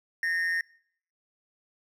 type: tone with amplitude modulation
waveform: triangle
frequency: 1838 Hz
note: A#6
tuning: 25 cents flat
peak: -21 dBFS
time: 0.23-0.61 s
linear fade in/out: 2 ms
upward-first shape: sine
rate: 173 Hz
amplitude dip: 60%
effects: noise-tail reverb RT60 0.6 s tail -23 dB re dry